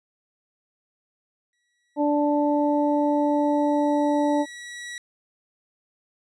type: tone with exponential growth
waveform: sawtooth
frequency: 1930 Hz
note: B6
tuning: 40 cents flat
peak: -29 dBFS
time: 1.53-4.98 s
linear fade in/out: 1 ms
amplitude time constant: 750 ms
type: harmonic tone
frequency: 292.9 Hz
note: D4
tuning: 5 cents flat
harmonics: 1 / 2 / 3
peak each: -21 / -24 / -26 dBFS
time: 1.96-4.46 s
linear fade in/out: 50 ms
effects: resampled to 22050 Hz